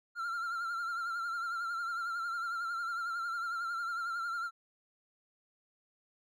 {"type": "tone with vibrato", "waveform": "triangle", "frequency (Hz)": 1376, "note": "F6", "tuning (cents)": -26, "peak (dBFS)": -32, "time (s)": [0.15, 4.51], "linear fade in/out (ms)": 50, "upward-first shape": "sine", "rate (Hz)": 11, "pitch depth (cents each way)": 56, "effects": []}